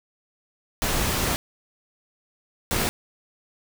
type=noise bursts at uneven times; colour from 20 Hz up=pink; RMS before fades=-24 dBFS; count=2; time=0.82-1.36 / 2.71-2.89 s; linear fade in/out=0 ms; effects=none